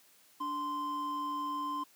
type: tone pair together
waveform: triangle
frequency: 292.1 / 1041 Hz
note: D4 / C6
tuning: -9 / -9 cents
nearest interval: octave + minor seventh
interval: 2200 cents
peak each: -39 / -32 dBFS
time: 0.4-1.84 s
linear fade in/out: 10 ms
effects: white hiss -63 dBFS RMS until 1.95 s + high-pass 150 Hz 12 dB/octave